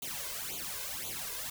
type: noise with flanger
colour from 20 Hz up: white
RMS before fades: -39 dBFS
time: 0.02-1.5 s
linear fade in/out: 5 ms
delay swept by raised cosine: 0.28 to 1.98 ms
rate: 1.9 Hz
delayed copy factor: +0.95
effects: none